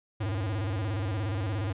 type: tone with vibrato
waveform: square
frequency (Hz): 101.3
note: G#2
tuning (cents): -43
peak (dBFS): -29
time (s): 0.2-1.73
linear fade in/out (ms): 10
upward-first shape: square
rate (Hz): 17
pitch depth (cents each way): 140
effects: resampled to 8000 Hz